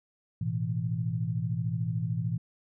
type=chord; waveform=sine; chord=A suspended second; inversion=none; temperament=equal; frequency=110 / 123.47 / 164.81 Hz; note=A2 / B2 / E3; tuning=0 / 0 / 0 cents; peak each=-32 dBFS; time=0.41-2.38 s; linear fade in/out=5 ms; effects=none